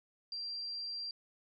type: tone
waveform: sine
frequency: 4729 Hz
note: D8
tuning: 11 cents sharp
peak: -38 dBFS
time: 0.32-1.11 s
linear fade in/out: 2 ms
effects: none